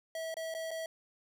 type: tone with dropouts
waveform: square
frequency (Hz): 649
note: E5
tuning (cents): -27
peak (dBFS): -37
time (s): 0.15-0.86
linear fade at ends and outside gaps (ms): 2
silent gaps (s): 0.342-0.368 / 0.541-0.548 / 0.708-0.713
effects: none